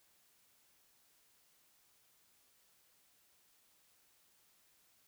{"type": "silence", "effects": ["white hiss -71 dBFS RMS until 5.07 s"]}